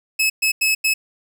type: tone bursts at uneven times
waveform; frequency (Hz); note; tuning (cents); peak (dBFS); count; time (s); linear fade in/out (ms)
sawtooth; 2587; E7; -33; -12; 4; 0.19-0.3 / 0.42-0.52 / 0.61-0.75 / 0.84-0.94; 10
effects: none